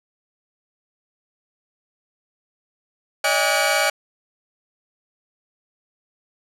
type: tone cluster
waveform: sawtooth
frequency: 575 / 632 / 810 / 1453 / 2282 Hz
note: D5 / D#5 / G#5 / F#6 / C#7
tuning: -37 / +27 / -43 / -32 / +50 cents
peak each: -20 dBFS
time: 3.24-3.9 s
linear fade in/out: 5 ms
effects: low-pass 12000 Hz 12 dB/octave